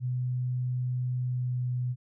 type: tone with pitch glide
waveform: sine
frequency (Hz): 125.5 to 124.56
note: B2 to B2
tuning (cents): +28 to +15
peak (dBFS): -27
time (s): 0-1.96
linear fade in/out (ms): 50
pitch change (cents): -13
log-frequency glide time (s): 1.22-1.7
effects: none